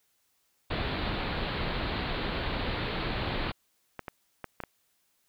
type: low-pass noise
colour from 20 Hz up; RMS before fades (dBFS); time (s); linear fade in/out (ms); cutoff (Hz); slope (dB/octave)
pink; -32; 0.7-3.52; 10; 4400; 96
type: clicks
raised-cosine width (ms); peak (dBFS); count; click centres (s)
0.5; -21; 5; 3.993 / 4.082 / 4.443 / 4.603 / 4.637
effects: white hiss -72 dBFS RMS until 5.28 s